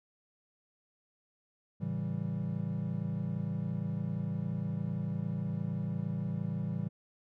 triangle chord, A dominant seventh, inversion none, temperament equal, 110 / 138.59 / 164.81 / 196 Hz, A2 / C#3 / E3 / G3, 0 / 0 / 0 / 0 cents, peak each -37 / -37 / -34 / -36 dBFS, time 1.8-6.89 s, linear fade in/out 20 ms, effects none

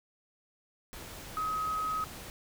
sine tone in noise, 1268 Hz, D#6, 32 cents sharp, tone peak -30 dBFS, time 1.37-2.04 s, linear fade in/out 0 ms, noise pink, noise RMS -45 dBFS, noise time 0.93-2.3 s, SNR +12 dB, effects none

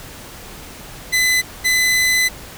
sawtooth tone pair in turn, 2014 / 2014 Hz, B6 / B6, +33 / +33 cents, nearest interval unison, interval 0 cents, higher neither, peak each -10 dBFS, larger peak neither, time 1.12-1.42 / 1.64-2.29 s, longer second, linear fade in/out 20 ms, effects pink hiss -36 dBFS RMS until 2.57 s

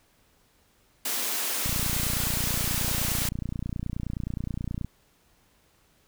white high-pass noise, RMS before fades -29 dBFS, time 1.05-3.29 s, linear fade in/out 5 ms, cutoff 200 Hz, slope 96 dB/octave
click train, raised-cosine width 5 ms, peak -19 dBFS, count 95, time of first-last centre 1.66-4.846 s, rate 29.5 Hz
effects pink hiss -64 dBFS RMS until 6.07 s

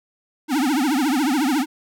square tone with vibrato, 279.9 Hz, C#4, 17 cents sharp, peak -18 dBFS, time 0.48-1.66 s, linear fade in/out 50 ms, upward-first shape triangle, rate 14 Hz, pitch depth 270 cents each way, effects none

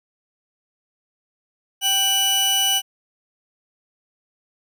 sawtooth tone pair together, 782.9 / 2960 Hz, G5 / F#7, -2 / 0 cents, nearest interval octave + major seventh, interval 2302 cents, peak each -23 / -14 dBFS, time 1.81-2.82 s, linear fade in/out 50 ms, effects none

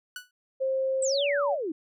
sawtooth tone with exponential decay, 1480 Hz, F#6, in tune, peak -29 dBFS, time 0.16-0.31 s, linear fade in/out 2 ms, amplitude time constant 31 ms
sine tone with pitch glide, 530 to 571.3 Hz, C5 to D5, +22 to -48 cents, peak -24 dBFS, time 0.6-1.56 s, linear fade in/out 20 ms, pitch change +130 cents, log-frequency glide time 1.05-1.23 s
sine exponential sweep, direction down, 8372 to 293.7 Hz, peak -28 dBFS, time 1.02-1.72 s, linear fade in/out 5 ms
effects none

